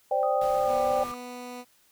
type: chord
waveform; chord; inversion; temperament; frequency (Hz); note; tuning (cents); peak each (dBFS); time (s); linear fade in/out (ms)
sine; C suspended second; none; just; 523.3 / 588.7 / 784.9; C5 / D5 / G5; 0 / +4 / +2; -27 / -27 / -26; 0.11-1.04; 5
type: tone with pitch glide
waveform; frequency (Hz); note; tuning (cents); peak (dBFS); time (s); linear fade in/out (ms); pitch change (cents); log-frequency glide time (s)
sine; 1244.5 to 1194.5; D#6 to D6; 0 to +29; -34; 0.23-1.14; 0; -71; 0.56-0.79
type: noise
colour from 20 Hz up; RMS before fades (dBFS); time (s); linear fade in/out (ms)
pink; -44; 0.41-1.12; 5
type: tone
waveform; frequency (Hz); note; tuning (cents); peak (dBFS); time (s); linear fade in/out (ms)
15% pulse; 246.9; B3; 0; -31; 0.66-1.65; 50
effects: white hiss -63 dBFS RMS until 1.91 s